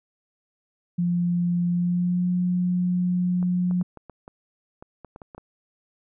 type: tone with pitch glide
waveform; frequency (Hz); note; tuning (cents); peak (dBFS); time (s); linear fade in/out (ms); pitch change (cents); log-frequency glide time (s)
sine; 174.61 to 179.31; F3 to F3; 0 to +46; -20; 0.98-3.83; 10; +46; 1.7-2.28
type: clicks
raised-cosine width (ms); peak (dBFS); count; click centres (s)
1; -27; 12; 3.428 / 3.711 / 3.813 / 3.973 / 4.097 / 4.279 / 4.825 / 5.047 / 5.161 / 5.218 / 5.348 / 5.38
effects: none